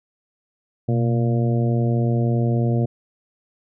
harmonic tone with a mistuned harmonic, 116.6 Hz, A#2, 1 cent sharp, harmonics 1 / 2 / 3 / 4 / 5 / 6, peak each -18 / -24 / -28 / -30 / -32 / -34 dBFS, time 0.88-2.86 s, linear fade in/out 10 ms, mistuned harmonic 1, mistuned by +84 cents, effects none

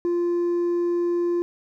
triangle tone with hard clipping, 347.4 Hz, F4, 9 cents flat, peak -19 dBFS, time 0.05-1.42 s, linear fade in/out 0 ms, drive 1 dB, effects none

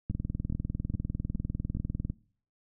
two click trains, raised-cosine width 5 ms, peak -19 / -23 dBFS, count 41 / 5, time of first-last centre 0.1-2.1 / 0.11-1.77 s, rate 20 / 2.41 Hz, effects noise-tail reverb RT60 0.5 s tail -22 dB re dry

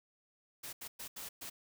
white noise bursts at uneven times, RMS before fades -45 dBFS, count 5, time 0.63-0.73 / 0.81-0.88 / 0.99-1.08 / 1.16-1.29 / 1.41-1.5 s, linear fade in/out 10 ms, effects none

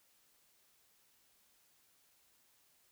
silence, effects white hiss -71 dBFS RMS until 2.91 s

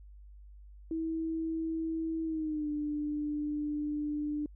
sine tone with pitch glide, 324 to 297.1 Hz, E4 to D4, -30 to +20 cents, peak -31 dBFS, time 0.91-4.46 s, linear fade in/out 2 ms, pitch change -150 cents, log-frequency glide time 2.24-2.69 s, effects added 50 Hz sine -49 dBFS peak until 4.55 s

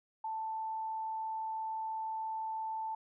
sine tone, 883 Hz, A5, 6 cents sharp, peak -35 dBFS, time 0.24-2.95 s, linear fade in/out 5 ms, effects none

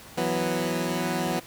15% pulse chord, E suspended second, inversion none, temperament equal, 164.81 / 185 / 246.9 Hz, E3 / F#3 / B3, 0 / 0 / 0 cents, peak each -23 dBFS, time 0.17-1.4 s, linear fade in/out 10 ms, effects pink hiss -46 dBFS RMS until 1.46 s + high-pass 60 Hz 12 dB/octave

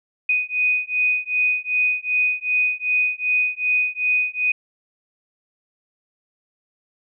sine beating tone pair, 2489 / 2491.6 Hz, D#7 / D#7, 0 / +2 cents, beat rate 2.6 Hz, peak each -21 dBFS, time 0.29-4.52 s, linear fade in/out 5 ms, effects none

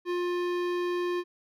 sine tone with hard clipping, 353.7 Hz, F4, 22 cents sharp, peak -29 dBFS, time 0.05-1.24 s, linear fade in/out 50 ms, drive 17 dB, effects none

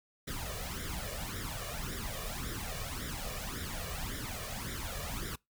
pink noise with flanger, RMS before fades -39 dBFS, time 0.27-5.36 s, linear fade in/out 10 ms, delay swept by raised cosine 0.55 to 1.75 ms, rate 1.8 Hz, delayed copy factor +0.75, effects noise-tail reverb RT60 0.2 s tail -25 dB re dry

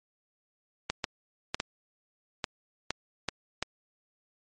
clicks, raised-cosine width 0.2 ms, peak -11 dBFS, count 8, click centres 0.9 / 1.042 / 1.545 / 1.601 / 2.442 / 2.906 / 3.287 / 3.626 s, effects MP3 48 kbps

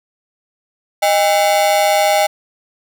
45% pulse ring-modulated tone, 713 Hz, F5, 36 cents sharp, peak -8 dBFS, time 1.02-2.27 s, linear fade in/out 10 ms, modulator 92.8 Hz, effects none

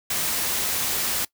white noise, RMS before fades -25 dBFS, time 0.1-1.25 s, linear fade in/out 5 ms, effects noise-tail reverb RT60 0.1 s tail -21 dB re dry

